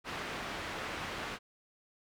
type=low-pass noise; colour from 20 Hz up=white; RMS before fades=-40 dBFS; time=0.04-1.39 s; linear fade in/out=50 ms; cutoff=2200 Hz; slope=12 dB/octave; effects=none